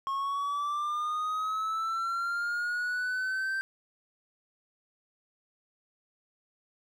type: linear sweep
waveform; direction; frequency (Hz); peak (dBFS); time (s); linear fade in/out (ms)
triangle; up; 1083 to 1568; -27; 0.07-3.61; 0
effects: none